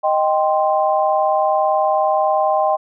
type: chord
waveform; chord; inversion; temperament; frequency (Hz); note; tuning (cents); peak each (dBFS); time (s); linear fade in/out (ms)
sine; C minor; first; equal; 622.3 / 784 / 1046.5; Eb5 / G5 / C6; 0 / 0 / 0; -17 / -17 / -21; 0.03-2.77; 20
effects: none